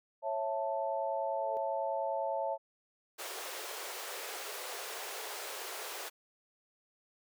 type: chord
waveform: sine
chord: A major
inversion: first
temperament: just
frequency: 550 / 660 / 880 Hz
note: C#5 / E5 / A5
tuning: -14 / +2 / 0 cents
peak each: -36 dBFS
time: 0.22-2.58 s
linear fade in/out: 50 ms
type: tone with exponential growth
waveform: sine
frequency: 446.1 Hz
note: A4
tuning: 24 cents sharp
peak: -40 dBFS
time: 1.15-1.57 s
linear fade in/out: 0 ms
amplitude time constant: 91 ms
type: high-pass noise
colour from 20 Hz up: pink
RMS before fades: -42 dBFS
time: 3.18-6.1 s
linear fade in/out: 20 ms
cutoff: 390 Hz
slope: 48 dB/octave
effects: none